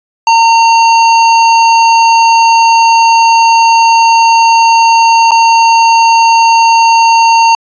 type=tone with dropouts; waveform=square; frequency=915 Hz; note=A#5; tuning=32 cents flat; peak=-4 dBFS; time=0.27-7.55 s; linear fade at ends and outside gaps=2 ms; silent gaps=5.309-5.317 s; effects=resampled to 16000 Hz